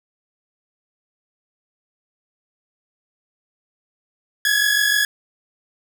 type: tone pair together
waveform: sawtooth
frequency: 1656.4 / 1703 Hz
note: G#6 / G#6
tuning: -5 / +43 cents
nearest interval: unison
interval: 48 cents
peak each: -15 dBFS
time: 4.45-5.05 s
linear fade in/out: 2 ms
effects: none